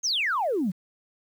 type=exponential sweep; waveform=sine; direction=down; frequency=6690 to 164.8 Hz; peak=-22 dBFS; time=0.03-0.72 s; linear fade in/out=20 ms; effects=tanh soft clip ceiling -18 dBFS + 9-bit